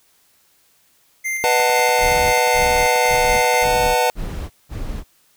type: tone with tremolo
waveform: square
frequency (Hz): 2093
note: C7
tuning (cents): 0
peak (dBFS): -21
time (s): 1.24-3.65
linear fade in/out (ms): 20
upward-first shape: square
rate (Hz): 3.9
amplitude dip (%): 30
type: chord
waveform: square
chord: B dominant seventh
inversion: none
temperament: just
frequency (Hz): 493.9 / 617.4 / 740.8 / 889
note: B4 / D#5 / F#5 / A5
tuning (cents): 0 / -14 / +2 / +18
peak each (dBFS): -20 / -25 / -21 / -20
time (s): 1.44-4.1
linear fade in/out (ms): 0
type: click train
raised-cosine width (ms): 0.5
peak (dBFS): -19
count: 24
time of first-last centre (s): 1.6-3.833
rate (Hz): 10.3
type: noise bursts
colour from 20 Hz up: brown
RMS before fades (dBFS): -26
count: 6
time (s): 1.99-5.04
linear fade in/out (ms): 50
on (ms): 350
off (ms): 190
effects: white hiss -58 dBFS RMS until 5.36 s